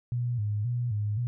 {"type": "tone with vibrato", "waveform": "sine", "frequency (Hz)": 112.6, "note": "A2", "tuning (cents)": 40, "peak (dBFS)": -26, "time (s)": [0.12, 1.27], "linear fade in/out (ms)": 0, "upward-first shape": "square", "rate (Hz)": 1.9, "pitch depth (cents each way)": 130, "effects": []}